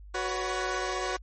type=chord; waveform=15% pulse; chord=F# suspended fourth; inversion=none; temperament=equal with one note detuned; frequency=370 / 493.9 / 562.8 Hz; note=F#4 / B4 / C#5; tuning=0 / 0 / +26 cents; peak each=-25 / -29 / -29 dBFS; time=0.14-1.17 s; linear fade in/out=10 ms; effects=added 50 Hz sine -44 dBFS peak until 1.22 s + MP3 32 kbps